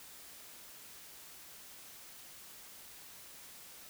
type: silence
effects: white hiss -53 dBFS RMS until 3.89 s